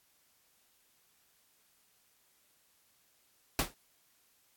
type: noise with exponential decay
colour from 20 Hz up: pink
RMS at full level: -25 dBFS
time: 3.59-3.74 s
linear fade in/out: 1 ms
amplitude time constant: 31 ms
effects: white hiss -70 dBFS RMS until 4.56 s + AAC 64 kbps